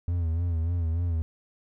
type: tone with vibrato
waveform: triangle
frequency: 84.1 Hz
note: E2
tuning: 35 cents sharp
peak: -22 dBFS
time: 0.08-1.22 s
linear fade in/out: 0 ms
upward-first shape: sine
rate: 3.4 Hz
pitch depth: 75 cents each way
effects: none